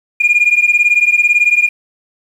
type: beating tone pair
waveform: sine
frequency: 2415 / 2433 Hz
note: D7 / D#7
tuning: +48 / -39 cents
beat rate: 18 Hz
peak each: -10 dBFS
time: 0.2-1.69 s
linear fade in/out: 10 ms
effects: tanh soft clip ceiling -3 dBFS + 7-bit